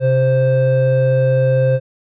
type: tone pair together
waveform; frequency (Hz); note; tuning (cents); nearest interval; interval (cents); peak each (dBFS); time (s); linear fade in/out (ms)
triangle; 130.81 / 523.2; C3 / C5; 0 / 0; 2 octaves; 2400; -12; 0-1.8; 50
effects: resampled to 8000 Hz